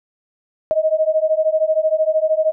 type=beating tone pair; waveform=sine; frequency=622.3 / 635.3 Hz; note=D#5 / D#5; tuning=0 / +36 cents; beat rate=13 Hz; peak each=-17 dBFS; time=0.71-2.52 s; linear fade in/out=0 ms; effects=none